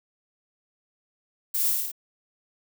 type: noise with echo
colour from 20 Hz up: violet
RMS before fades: -26 dBFS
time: 1.54-1.71 s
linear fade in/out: 10 ms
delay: 52 ms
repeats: 4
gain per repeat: -2 dB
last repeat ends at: 1.918 s
effects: none